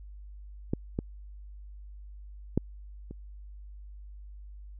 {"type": "clicks", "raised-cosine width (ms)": 3, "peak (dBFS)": [-14, -16, -11, -28], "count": 4, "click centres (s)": [0.735, 0.989, 2.576, 3.11], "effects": ["added 50 Hz sine -43 dBFS peak until 4.79 s"]}